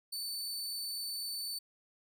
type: tone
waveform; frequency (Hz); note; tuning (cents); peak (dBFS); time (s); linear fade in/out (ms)
sawtooth; 4516; C#8; +31; -34; 0.12-1.59; 10
effects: none